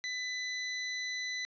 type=tone; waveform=25% pulse; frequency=2000 Hz; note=B6; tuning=21 cents sharp; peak=-31 dBFS; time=0.04-1.45 s; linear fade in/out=0 ms; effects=resampled to 16000 Hz